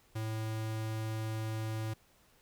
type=tone; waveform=square; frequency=110.1 Hz; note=A2; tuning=2 cents sharp; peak=-35 dBFS; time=0.15-1.94 s; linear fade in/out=10 ms; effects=pink hiss -66 dBFS RMS until 2.41 s